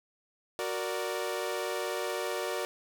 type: chord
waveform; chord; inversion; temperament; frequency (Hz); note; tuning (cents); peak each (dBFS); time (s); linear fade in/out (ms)
sawtooth; Gb augmented; none; equal; 370 / 466.2 / 587.3; Gb4 / Bb4 / D5; 0 / 0 / 0; -32; 0.59-2.65; 0
effects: none